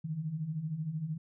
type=beating tone pair; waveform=sine; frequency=146.83 / 159.83 Hz; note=D3 / D#3; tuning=0 / +47 cents; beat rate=13 Hz; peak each=-40 / -34 dBFS; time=0.04-1.18 s; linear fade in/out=10 ms; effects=none